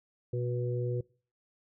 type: harmonic tone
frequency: 122.3 Hz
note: B2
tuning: 16 cents flat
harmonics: 1 / 3 / 4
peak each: -31 / -36 / -37 dBFS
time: 0.33-1.01 s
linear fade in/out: 5 ms
effects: noise-tail reverb RT60 0.4 s tail -23 dB re dry